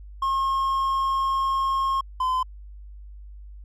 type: tone pair in turn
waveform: triangle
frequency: 1077 / 1024.1 Hz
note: C6 / C6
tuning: +50 / -37 cents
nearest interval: minor second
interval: 87 cents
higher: first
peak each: -19 dBFS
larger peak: neither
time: 0.22-2.01 / 2.2-2.43 s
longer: first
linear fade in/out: 5 ms
effects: added 50 Hz sine -39 dBFS peak until 3.64 s